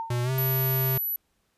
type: tone with exponential decay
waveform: sine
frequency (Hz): 907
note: A#5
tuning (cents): -48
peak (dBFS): -27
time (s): 0-0.31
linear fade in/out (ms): 0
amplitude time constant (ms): 66
type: tone with pitch glide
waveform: square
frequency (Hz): 121.4 to 131.63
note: B2 to C3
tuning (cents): -29 to +11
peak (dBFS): -25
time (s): 0.1-0.98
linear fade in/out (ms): 5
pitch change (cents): +140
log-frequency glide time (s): 0.23-0.31
type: tone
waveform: sine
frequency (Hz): 11860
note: F#9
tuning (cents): +3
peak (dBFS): -26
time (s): 0.38-1.16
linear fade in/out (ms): 2
effects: pink hiss -72 dBFS RMS until 1.57 s + resampled to 32000 Hz